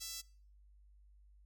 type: tone with high-pass filter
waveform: sawtooth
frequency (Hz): 665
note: E5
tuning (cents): +15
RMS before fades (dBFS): -45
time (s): 0-0.22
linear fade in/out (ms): 20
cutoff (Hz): 5200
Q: 1.7
effects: noise-tail reverb RT60 0.5 s tail -23 dB re dry + added 50 Hz sine -60 dBFS peak until 1.45 s